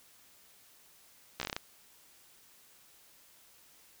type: slowing click train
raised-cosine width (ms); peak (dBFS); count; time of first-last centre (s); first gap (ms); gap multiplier
0.2; -17; 8; 1.4-1.565; 14; 1.17
effects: white hiss -61 dBFS RMS until 4 s